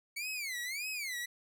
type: tone with vibrato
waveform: sawtooth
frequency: 2214 Hz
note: C#7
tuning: 3 cents flat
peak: -33 dBFS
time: 0.16-1.26 s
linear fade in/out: 10 ms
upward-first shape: sine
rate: 1.7 Hz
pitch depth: 250 cents each way
effects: none